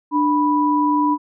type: tone pair together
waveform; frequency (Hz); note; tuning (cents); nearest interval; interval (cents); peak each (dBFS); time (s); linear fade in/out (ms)
sine; 296.8 / 985.1; D4 / B5; +18 / -5; octave + major sixth; 2077; -17; 0.11-1.18; 50
effects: none